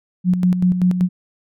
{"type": "tone with tremolo", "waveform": "sine", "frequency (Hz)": 180.9, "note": "F#3", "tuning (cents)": -39, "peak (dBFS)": -11, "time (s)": [0.24, 1.09], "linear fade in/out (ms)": 50, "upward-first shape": "square", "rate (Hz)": 5.2, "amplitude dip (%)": 55, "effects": []}